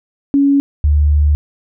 sine tone pair in turn, 280 / 73.86 Hz, C#4 / D2, +18 / +10 cents, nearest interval octave + major seventh, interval 2308 cents, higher first, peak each -8 dBFS, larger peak neither, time 0.34-0.6 / 0.84-1.35 s, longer second, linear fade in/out 0 ms, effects none

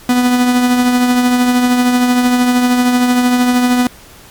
45% pulse tone with tremolo, 247.5 Hz, B3, 4 cents sharp, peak -7 dBFS, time 0.09-3.87 s, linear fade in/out 2 ms, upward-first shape triangle, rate 13 Hz, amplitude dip 45%, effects pink hiss -39 dBFS RMS until 4.3 s + MP3 96 kbps

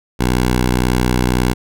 10% pulse tone with vibrato, 61.9 Hz, B1, 5 cents sharp, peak -5 dBFS, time 0.19-1.54 s, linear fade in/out 20 ms, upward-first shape sine, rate 11 Hz, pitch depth 13 cents each way, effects none

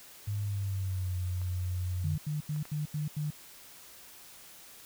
sine tone with pitch glide, 102.8 to 90.01 Hz, G#2 to F#2, -17 to -47 cents, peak -30 dBFS, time 0.27-2.16 s, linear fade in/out 10 ms, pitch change -230 cents, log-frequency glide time 0.4-1.18 s
clicks, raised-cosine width 0.5 ms, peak -37 / -37 / -33 dBFS, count 3, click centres 1.416 / 2.562 / 2.654 s
sine tone bursts, 150.3 Hz, D3, 40 cents sharp, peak -30 dBFS, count 6, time 2.04-3.305 s, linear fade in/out 5 ms, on 140 ms, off 85 ms
effects white hiss -52 dBFS RMS until 4.85 s

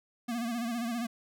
square tone with vibrato, 234.6 Hz, A#3, 11 cents sharp, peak -32 dBFS, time 0.28-1.07 s, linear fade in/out 10 ms, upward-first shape sine, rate 15 Hz, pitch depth 72 cents each way, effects none

